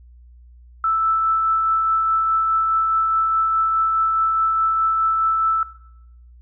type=tone with tremolo; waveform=sine; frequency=1319 Hz; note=E6; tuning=1 cent sharp; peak=-15 dBFS; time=0.84-5.63 s; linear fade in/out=2 ms; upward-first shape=triangle; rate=4.8 Hz; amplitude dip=30%; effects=noise-tail reverb RT60 0.8 s tail -18 dB re dry + added 60 Hz sine -43 dBFS peak until 6.41 s